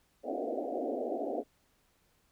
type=band-pass noise; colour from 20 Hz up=white; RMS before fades=-35 dBFS; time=0.23-1.44 s; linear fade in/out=50 ms; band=240 to 730 Hz; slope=96 dB/octave; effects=pink hiss -71 dBFS RMS until 2.31 s